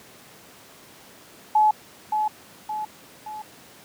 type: tone with echo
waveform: sine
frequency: 855 Hz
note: A5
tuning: 50 cents flat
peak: -14 dBFS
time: 1.55-1.71 s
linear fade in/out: 5 ms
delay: 570 ms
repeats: 3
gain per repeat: -6 dB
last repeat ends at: 3.42 s
effects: pink hiss -48 dBFS RMS until 3.84 s + high-pass 150 Hz 12 dB/octave